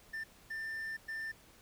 triangle tone bursts at uneven times, 1787 Hz, A6, 26 cents sharp, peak -36 dBFS, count 3, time 0.13-0.24 / 0.5-0.97 / 1.08-1.32 s, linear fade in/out 10 ms, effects pink hiss -61 dBFS RMS until 1.61 s

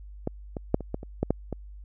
clicks, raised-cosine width 2 ms, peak -14 / -19 / -7 / -23 / -16 / -26 / -11 / -9 / -18 dBFS, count 9, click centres 0.274 / 0.568 / 0.744 / 0.807 / 0.944 / 1.031 / 1.23 / 1.306 / 1.527 s, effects added 50 Hz sine -41 dBFS peak until 1.84 s

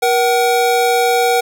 square tone pair together, 476.9 / 757 Hz, A#4 / F#5, +39 / +39 cents, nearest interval minor sixth, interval 800 cents, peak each -15 dBFS, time 0.02-1.41 s, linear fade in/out 10 ms, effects none

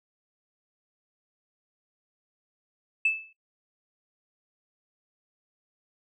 sine tone with exponential decay, 2625 Hz, E7, 8 cents flat, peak -17 dBFS, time 3.05-3.33 s, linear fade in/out 5 ms, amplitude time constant 59 ms, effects noise-tail reverb RT60 0.2 s tail -26 dB re dry + tanh soft clip ceiling -14 dBFS

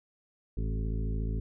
harmonic tone with a mistuned harmonic, 54 Hz, A1, 32 cents flat, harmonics 1 / 2 / 3 / 4 / 5 / 7 / 8, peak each -30 / -36 / -40 / -42 / -44 / -47 / -48 dBFS, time 0.57-1.4 s, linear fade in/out 5 ms, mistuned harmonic 1, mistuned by -99 cents, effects none

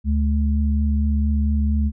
sine tone pair together, 72.96 / 214.5 Hz, D2 / A3, -11 / -44 cents, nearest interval octave + perfect fifth, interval 1867 cents, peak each -17 / -23 dBFS, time 0.04-1.92 s, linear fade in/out 50 ms, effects none

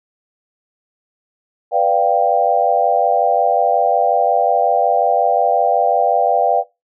sine chord, G dominant seventh, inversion first, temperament equal, 493.9 / 587.3 / 698.5 / 784 Hz, B4 / D5 / F5 / G5, 0 / 0 / 0 / 0 cents, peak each -19 / -18 / -16 / -16 dBFS, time 1.71-6.64 s, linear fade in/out 50 ms, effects noise-tail reverb RT60 0.2 s tail -17 dB re dry

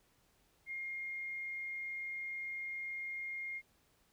sine tone, 2129 Hz, C7, 30 cents sharp, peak -39 dBFS, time 0.66-3.62 s, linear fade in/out 50 ms, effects pink hiss -72 dBFS RMS until 4.12 s

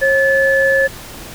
sine tone pair together, 540.5 / 1731 Hz, C#5 / A6, -44 / -29 cents, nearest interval octave + minor sixth, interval 2015 cents, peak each -13 dBFS, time 0.01-0.88 s, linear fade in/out 20 ms, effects pink hiss -33 dBFS RMS until 1.34 s

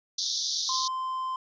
white band-pass noise, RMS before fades -30 dBFS, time 0.18-0.88 s, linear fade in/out 5 ms, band 3500 to 6200 Hz, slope 96 dB/octave
triangle tone, 1038 Hz, C6, 14 cents flat, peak -27 dBFS, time 0.69-1.36 s, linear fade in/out 2 ms
effects resampled to 16000 Hz

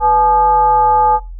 sine tone with frequency modulation, 857 Hz, A5, 46 cents flat, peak -8 dBFS, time 0-1.2 s, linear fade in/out 50 ms, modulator 362 Hz, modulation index 0.55, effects noise-tail reverb RT60 0.3 s tail -25 dB re dry + added 42 Hz sine -26 dBFS peak until 1.39 s

